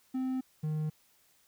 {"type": "tone pair in turn", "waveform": "triangle", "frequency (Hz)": [259.3, 154.18], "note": ["C4", "D#3"], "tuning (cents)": [-15, -15], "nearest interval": "major sixth", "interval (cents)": 900, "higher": "first", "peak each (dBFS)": -28, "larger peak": "neither", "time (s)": [[0.14, 0.41], [0.63, 0.9]], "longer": "neither", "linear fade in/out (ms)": 10, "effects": ["white hiss -67 dBFS RMS until 1.47 s"]}